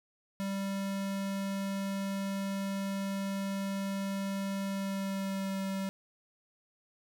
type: tone with pitch glide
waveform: square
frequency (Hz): 196 to 193.53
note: G3 to G3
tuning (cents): 0 to -22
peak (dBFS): -33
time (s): 0.4-5.89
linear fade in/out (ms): 0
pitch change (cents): -22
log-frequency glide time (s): 4.67-5.61
effects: none